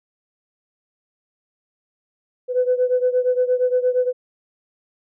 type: beating tone pair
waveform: sine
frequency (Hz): 498.9 / 507.5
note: B4 / B4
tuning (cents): +17 / +47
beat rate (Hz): 8.6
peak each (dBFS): -17 / -20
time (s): 2.48-4.13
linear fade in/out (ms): 50
effects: tanh soft clip ceiling -9 dBFS